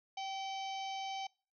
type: harmonic tone with a mistuned harmonic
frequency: 769 Hz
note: G5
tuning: 33 cents flat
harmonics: 1 / 3 / 4 / 5 / 6 / 7 / 8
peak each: -39 / -49 / -47 / -54 / -55 / -56 / -56 dBFS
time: 0.17-1.27 s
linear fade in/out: 5 ms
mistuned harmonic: 1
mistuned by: +16 cents
effects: noise-tail reverb RT60 0.4 s tail -26 dB re dry